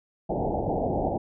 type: low-pass noise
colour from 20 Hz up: white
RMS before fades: -27 dBFS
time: 0.29-1.18 s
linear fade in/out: 10 ms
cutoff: 840 Hz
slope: 96 dB/octave
effects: none